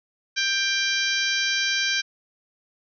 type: harmonic tone with a mistuned harmonic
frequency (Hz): 790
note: G5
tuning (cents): +13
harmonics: 2 / 3 / 4 / 5 / 6 / 7 / 8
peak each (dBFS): -26 / -28 / -29 / -30 / -31 / -31 / -32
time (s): 0.36-2.02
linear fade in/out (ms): 20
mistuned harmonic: 8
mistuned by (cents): -75
effects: none